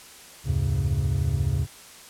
triangle tone cluster, 73.4 / 87.8 / 104.3 / 136.3 Hz, D2 / F2 / G#2 / C#3, 0 / +10 / +8 / -29 cents, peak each -25 / -26 / -26 / -24 dBFS, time 0.44-1.67 s, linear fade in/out 50 ms, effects white hiss -46 dBFS RMS until 2.09 s + low-pass 11000 Hz 12 dB/octave

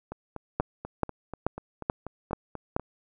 two click trains, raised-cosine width 1 ms, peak -22 / -10 dBFS, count 12 / 6, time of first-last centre 0.12-2.796 / 0.6-2.765 s, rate 4.11 / 2.31 Hz, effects none

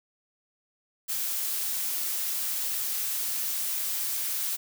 blue noise, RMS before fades -30 dBFS, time 1.08-4.57 s, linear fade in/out 20 ms, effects none

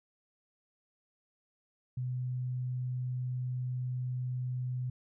sine tone, 126 Hz, B2, 35 cents sharp, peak -32 dBFS, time 1.97-4.9 s, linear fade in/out 5 ms, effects none

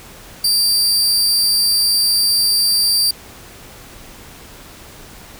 sawtooth tone with amplitude modulation, 4699 Hz, D8, in tune, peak -8 dBFS, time 0.44-3.11 s, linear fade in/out 5 ms, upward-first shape sine, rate 286 Hz, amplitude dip 40%, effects pink hiss -39 dBFS RMS until 5.39 s

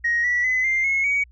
sine tone with pitch steps, 1880 / 1949.7 / 2022 / 2097 / 2175 / 2255 Hz, A#6 / B6 / B6 / C7 / C#7 / C#7, +14 / -23 / +40 / +3 / -33 / +29 cents, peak -17 dBFS, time 0.04-1.24 s, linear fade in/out 10 ms, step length 200 ms, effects tanh soft clip ceiling -14 dBFS + added 60 Hz sine -47 dBFS peak until 1.31 s

